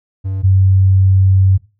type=tone pair in turn; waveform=triangle / sine; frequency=96 / 95.39 Hz; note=G2 / G2; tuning=-36 / -47 cents; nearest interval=unison; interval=11 cents; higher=first; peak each=-15 / -7 dBFS; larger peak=second; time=0.24-0.43 / 0.43-1.58 s; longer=second; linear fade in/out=20 ms; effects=noise-tail reverb RT60 0.3 s tail -18 dB re dry